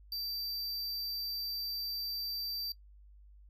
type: tone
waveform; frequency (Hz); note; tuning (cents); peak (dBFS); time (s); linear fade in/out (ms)
square; 4670; D8; -11; -36; 0.12-2.72; 2
effects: noise-tail reverb RT60 0.1 s tail -20 dB re dry + added 50 Hz sine -54 dBFS peak until 3.49 s